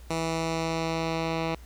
10% pulse tone with low-pass filter sweep, 163.3 Hz, E3, 16 cents flat, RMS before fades -29 dBFS, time 0.1-1.55 s, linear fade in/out 5 ms, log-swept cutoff 8200 to 3500 Hz, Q 1.1, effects added 60 Hz sine -44 dBFS peak until 1.65 s + pink hiss -56 dBFS RMS until 1.65 s

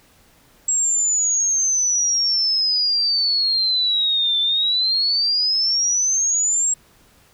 sine exponential two-way sweep, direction down then up, 7650 to 3525 to 7650 Hz, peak -16 dBFS, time 0.68-6.74 s, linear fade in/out 5 ms, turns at 4.4 s, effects pink hiss -54 dBFS RMS until 7.33 s

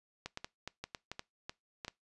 clicks, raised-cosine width 0.2 ms, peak -23 dBFS, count 11, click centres 0.26 / 0.374 / 0.445 / 0.676 / 0.84 / 0.948 / 1.116 / 1.194 / 1.495 / 1.848 / 1.881 s, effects noise-tail reverb RT60 0.2 s tail -23 dB re dry + resampled to 24000 Hz

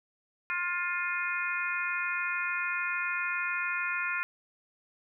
harmonic tone, 353.1 Hz, F4, 19 cents sharp, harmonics 3 / 4 / 5 / 6 / 7, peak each -38 / -33 / -37 / -38 / -34 dBFS, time 0.5-4.23 s, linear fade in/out 0 ms, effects none

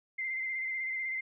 sine tone with vibrato, 2081 Hz, C7, 10 cents flat, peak -32 dBFS, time 0.18-1.21 s, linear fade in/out 10 ms, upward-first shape square, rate 16 Hz, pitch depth 23 cents each way, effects none

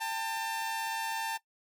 sawtooth tone pair together, 798.2 / 896 Hz, G5 / A5, +31 / +31 cents, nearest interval major second, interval 200 cents, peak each -37 / -29 dBFS, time 0-1.38 s, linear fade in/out 20 ms, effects noise-tail reverb RT60 0.1 s tail -18 dB re dry

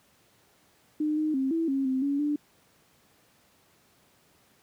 sine tone with pitch steps, 303.9 / 308.6 / 266.3 / 328.5 / 271.4 / 261.3 / 281.8 / 294.5 Hz, D#4 / D#4 / C4 / E4 / C#4 / C4 / C#4 / D4, -41 / -14 / +31 / -6 / -36 / -2 / +29 / +5 cents, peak -24 dBFS, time 1-2.36 s, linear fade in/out 5 ms, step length 170 ms, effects pink hiss -63 dBFS RMS until 4.62 s + high-pass 100 Hz 12 dB/octave

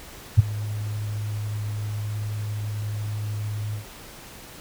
sine tone with ADSR envelope, 105.3 Hz, G#2, 24 cents sharp, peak -6 dBFS, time 0.37-3.85 s, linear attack 22 ms, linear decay 17 ms, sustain -20 dB, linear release 110 ms, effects pink hiss -43 dBFS RMS until 4.6 s

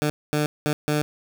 15% pulse tone bursts at uneven times, 149.7 Hz, D3, 33 cents sharp, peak -14 dBFS, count 4, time 0.02-0.1 / 0.33-0.46 / 0.66-0.73 / 0.88-1.02 s, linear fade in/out 0 ms, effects none

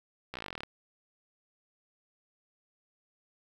slowing click train, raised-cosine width 0.3 ms, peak -22 dBFS, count 15, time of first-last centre 0.34-0.634 s, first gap 15 ms, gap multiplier 1.05, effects 9-bit

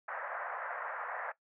white band-pass noise, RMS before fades -40 dBFS, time 0.08-1.32 s, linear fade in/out 5 ms, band 540 to 1800 Hz, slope 48 dB/octave, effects noise-tail reverb RT60 0.1 s tail -17 dB re dry

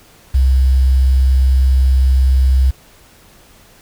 sine tone with quantisation, 65.41 Hz, C2, in tune, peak -8 dBFS, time 0.34-2.71 s, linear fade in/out 10 ms, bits 6, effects pink hiss -46 dBFS RMS until 3.81 s

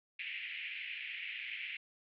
white band-pass noise, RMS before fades -43 dBFS, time 0.19-1.77 s, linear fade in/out 5 ms, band 2000 to 2800 Hz, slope 48 dB/octave, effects none

